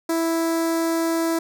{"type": "tone with notch filter", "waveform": "sawtooth", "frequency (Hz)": 329.6, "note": "E4", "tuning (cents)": 0, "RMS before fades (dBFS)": -22, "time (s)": [0.09, 1.39], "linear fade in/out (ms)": 5, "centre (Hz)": 2900, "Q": 1, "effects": []}